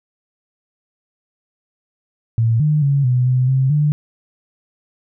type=tone with pitch steps; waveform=sine; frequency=114.2 / 151.3 / 140.1 / 125.2 / 127.4 / 132.4 / 148.8 Hz; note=A#2 / D#3 / C#3 / B2 / C3 / C3 / D3; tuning=-35 / -48 / +19 / +24 / -46 / +21 / +23 cents; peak=-12 dBFS; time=2.38-3.92 s; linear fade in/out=0 ms; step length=220 ms; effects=none